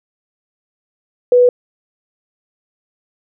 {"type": "tone", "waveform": "sine", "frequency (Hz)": 492.4, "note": "B4", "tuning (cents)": -5, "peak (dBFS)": -6, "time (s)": [1.32, 1.49], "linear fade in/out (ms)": 2, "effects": []}